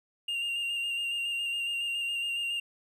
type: tone with vibrato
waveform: triangle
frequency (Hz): 2794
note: F7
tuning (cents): 0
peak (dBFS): -28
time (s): 0.28-2.6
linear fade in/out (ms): 5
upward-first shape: square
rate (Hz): 7.2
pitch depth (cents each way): 19
effects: none